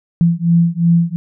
sine beating tone pair, 168 / 170.8 Hz, E3 / F3, +33 / -38 cents, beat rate 2.8 Hz, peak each -13 dBFS, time 0.21-1.16 s, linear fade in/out 0 ms, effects none

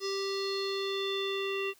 square tone with low-pass filter sweep, 392 Hz, G4, in tune, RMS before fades -33 dBFS, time 0-1.74 s, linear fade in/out 50 ms, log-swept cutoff 5200 to 2900 Hz, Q 6.6, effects white hiss -62 dBFS RMS until 1.79 s

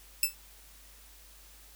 5% pulse tone with exponential decay, 2637 Hz, E7, in tune, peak -11 dBFS, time 0.23-0.35 s, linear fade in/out 2 ms, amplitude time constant 25 ms, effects added 50 Hz sine -56 dBFS peak until 1.75 s + white hiss -56 dBFS RMS until 1.75 s

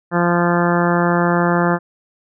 harmonic tone, 173.5 Hz, F3, 11 cents flat, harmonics 1 / 2 / 3 / 4 / 5 / 6 / 7 / 8 / 9 / 10, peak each -17 / -20 / -22 / -23 / -24 / -25 / -25 / -26 / -27 / -27 dBFS, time 0.11-1.79 s, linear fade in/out 50 ms, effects none

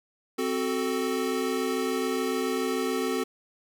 square chord, F# diminished, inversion second, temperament equal with one note detuned, 261.6 / 373 / 440 Hz, C4 / F#4 / A4, 0 / +14 / 0 cents, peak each -31 dBFS, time 0.38-3.24 s, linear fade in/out 10 ms, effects none

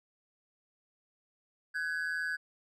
triangle ring-modulated tone, 1587 Hz, G6, 21 cents sharp, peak -27 dBFS, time 1.74-2.37 s, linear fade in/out 20 ms, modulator 80.9 Hz, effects none

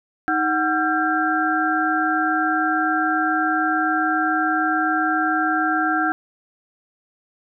sine tone cluster, 313.9 / 742 / 1362 / 1589 Hz, D#4 / F#5 / F6 / G6, +15 / +5 / -44 / +23 cents, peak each -23 dBFS, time 0.28-6.12 s, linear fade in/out 0 ms, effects none

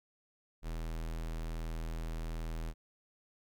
square tone, 40.63 Hz, E1, 24 cents flat, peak -37 dBFS, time 0.62-2.74 s, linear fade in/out 50 ms, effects none

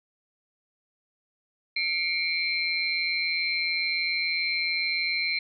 sine tone cluster, 2166 / 2333 / 4135 Hz, C#7 / D7 / C8, -41 / -12 / -21 cents, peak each -29 dBFS, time 1.76-5.39 s, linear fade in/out 5 ms, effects none

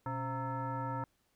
sine tone with frequency modulation, 523.3 Hz, C5, in tune, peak -34 dBFS, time 0.06-1.04 s, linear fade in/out 2 ms, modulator 400 Hz, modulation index 1.9, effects pink hiss -75 dBFS RMS until 1.35 s

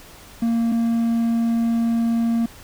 triangle tone pair in turn, 231 / 231 Hz, A#3 / A#3, -16 / -16 cents, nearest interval unison, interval 0 cents, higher neither, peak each -15 dBFS, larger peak neither, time 0.42-0.72 / 0.72-2.46 s, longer second, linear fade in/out 5 ms, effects pink hiss -44 dBFS RMS until 2.63 s

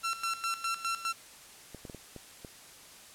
sawtooth tone with tremolo, 1352 Hz, E6, 43 cents sharp, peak -26 dBFS, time 0.03-1.13 s, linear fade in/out 20 ms, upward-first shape square, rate 4.9 Hz, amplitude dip 75%
clicks, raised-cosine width 2 ms, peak -30 dBFS, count 6, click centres 1.747 / 1.852 / 1.898 / 1.947 / 2.163 / 2.448 s
effects white hiss -52 dBFS RMS until 3.14 s + low-pass 11000 Hz 12 dB/octave

